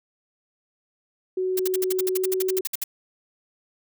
sine tone with pitch glide, 372 to 374.2 Hz, F#4 to F#4, +9 to +20 cents, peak -22 dBFS, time 1.37-2.61 s, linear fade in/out 5 ms, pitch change +11 cents, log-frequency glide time 2.11-2.27 s
blue noise bursts, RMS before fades -26 dBFS, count 16, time 1.57-2.839 s, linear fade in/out 5 ms, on 24 ms, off 59 ms
effects none

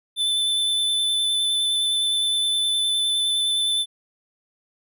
square tone with vibrato, 3520 Hz, A7, in tune, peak -20 dBFS, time 0.16-3.86 s, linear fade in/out 50 ms, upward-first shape square, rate 9.7 Hz, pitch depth 10 cents each way, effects none

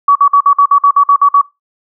sine tone bursts, 1135 Hz, C#6, 41 cents sharp, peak -3 dBFS, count 11, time 0.08-1.414 s, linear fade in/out 5 ms, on 74 ms, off 52 ms, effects noise-tail reverb RT60 0.2 s tail -19 dB re dry

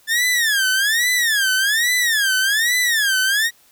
sawtooth tone with vibrato, 1741 Hz, A6, 19 cents flat, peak -12 dBFS, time 0.07-3.51 s, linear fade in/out 50 ms, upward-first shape sine, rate 1.2 Hz, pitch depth 240 cents each way, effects white hiss -54 dBFS RMS until 3.71 s

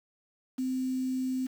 sine tone with quantisation, 258.5 Hz, C4, 21 cents flat, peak -28 dBFS, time 0.58-1.47 s, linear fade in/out 10 ms, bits 8, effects none

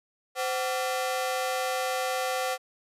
sawtooth ring-modulated tone, 635 Hz, D#5, 35 cents sharp, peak -20 dBFS, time 0.35-2.58 s, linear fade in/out 50 ms, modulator 118 Hz, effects resampled to 32000 Hz

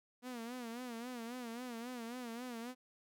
sawtooth tone with vibrato, 240 Hz, B3, 49 cents flat, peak -39 dBFS, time 0.22-2.75 s, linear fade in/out 50 ms, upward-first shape sine, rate 3.7 Hz, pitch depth 100 cents each way, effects none

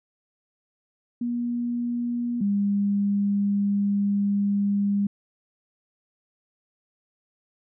sine tone pair in turn, 239.7 / 201.6 Hz, A#3 / G3, +48 / +49 cents, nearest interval minor third, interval 299 cents, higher first, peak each -24 / -20 dBFS, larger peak second, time 1.21-2.41 / 2.41-5.07 s, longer second, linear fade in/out 5 ms, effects none

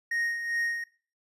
triangle tone with tremolo, 1864.7 Hz, A#6, in tune, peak -24 dBFS, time 0.11-0.84 s, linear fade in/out 5 ms, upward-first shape sine, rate 2.5 Hz, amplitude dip 55%, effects noise-tail reverb RT60 0.4 s tail -18 dB re dry + resampled to 32000 Hz

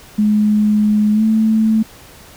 sine tone with pitch glide, 211 to 219.8 Hz, G#3 to A3, +28 to -2 cents, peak -10 dBFS, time 0.18-1.83 s, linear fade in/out 10 ms, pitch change +70 cents, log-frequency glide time 1.13-1.23 s, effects pink hiss -41 dBFS RMS until 2.36 s

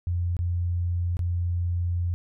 sine tone with dropouts, 87.4 Hz, F2, 2 cents sharp, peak -23 dBFS, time 0.07-2.14 s, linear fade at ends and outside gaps 0 ms, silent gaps 0.367-0.39 / 1.169-1.192 s, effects none

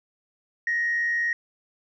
sine tone with frequency modulation, 1876 Hz, A#6, 11 cents sharp, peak -21 dBFS, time 0.67-1.33 s, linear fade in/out 2 ms, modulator 88.4 Hz, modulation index 0.43, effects tanh soft clip ceiling -18 dBFS

